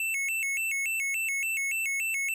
square tone with vibrato, 2419 Hz, D#7, 49 cents flat, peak -28 dBFS, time 0-2.34 s, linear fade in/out 2 ms, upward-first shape square, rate 3.5 Hz, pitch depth 170 cents each way, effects none

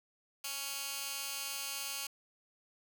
15% pulse tone with high-pass filter, 277.2 Hz, C#4, in tune, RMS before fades -40 dBFS, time 0.44-2.07 s, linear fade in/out 5 ms, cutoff 3100 Hz, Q 0.52, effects none

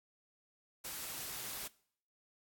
white noise, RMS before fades -43 dBFS, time 0.84-1.68 s, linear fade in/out 10 ms, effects noise-tail reverb RT60 0.6 s tail -22 dB re dry + AAC 64 kbps

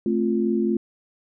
sine chord, F major, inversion first, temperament equal with one note detuned, 220 / 264.2 / 349.2 Hz, A3 / C4 / F4, 0 / +17 / 0 cents, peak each -22 / -27 / -23 dBFS, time 0.06-0.77 s, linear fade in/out 2 ms, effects none

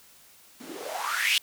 blue noise with band-pass filter sweep, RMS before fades -29 dBFS, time 0.6-1.38 s, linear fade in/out 2 ms, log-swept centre 220 to 3100 Hz, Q 6.5, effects white hiss -55 dBFS RMS until 1.42 s

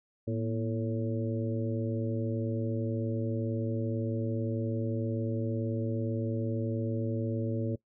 harmonic tone with a mistuned harmonic, 111.4 Hz, A2, 22 cents sharp, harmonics 1 / 2 / 3 / 4 / 5, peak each -32 / -35 / -37 / -38 / -39 dBFS, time 0.27-7.76 s, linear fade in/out 10 ms, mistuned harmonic 2, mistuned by +100 cents, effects noise-tail reverb RT60 0.1 s tail -20 dB re dry

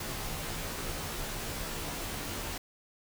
pink noise with comb filter, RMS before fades -37 dBFS, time 0-2.58 s, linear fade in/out 5 ms, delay 16 ms, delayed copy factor -1, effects none

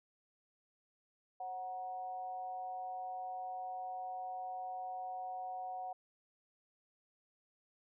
sine tone with amplitude modulation, 740 Hz, F#5, in tune, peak -37 dBFS, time 1.4-5.93 s, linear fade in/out 5 ms, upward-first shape sine, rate 205 Hz, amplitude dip 60%, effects none

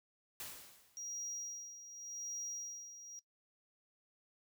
white noise with exponential decay, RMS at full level -44 dBFS, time 0.4-1.19 s, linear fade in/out 2 ms, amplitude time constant 170 ms
triangle tone with tremolo, 5720 Hz, F8, 41 cents sharp, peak -39 dBFS, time 0.97-3.19 s, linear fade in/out 0 ms, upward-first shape sine, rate 0.87 Hz, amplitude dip 70%
effects noise-tail reverb RT60 0.1 s tail -19 dB re dry

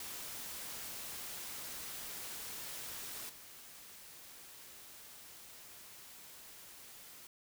white noise with level steps, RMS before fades -45 / -54 dBFS, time 0-7.27 s, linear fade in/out 2 ms, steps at 3.29 s, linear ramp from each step 5 ms, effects none

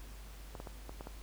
clicks, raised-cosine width 1 ms, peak -30 dBFS, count 6, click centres 0.552 / 0.601 / 0.672 / 0.894 / 1.009 / 1.071 s, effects added 50 Hz sine -47 dBFS peak until 1.22 s + pink hiss -56 dBFS RMS until 1.22 s

